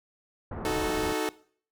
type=low-pass noise; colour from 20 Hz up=pink; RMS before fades=-36 dBFS; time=0.51-1.13 s; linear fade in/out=5 ms; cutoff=1300 Hz; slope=24 dB/octave
type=chord; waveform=sawtooth; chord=D# diminished; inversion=none; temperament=equal with one note detuned; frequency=311.1 / 370 / 437.5 Hz; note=D#4 / F#4 / A4; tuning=0 / 0 / -10 cents; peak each=-28 / -29 / -26 dBFS; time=0.65-1.29 s; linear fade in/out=0 ms
effects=noise-tail reverb RT60 0.5 s tail -20 dB re dry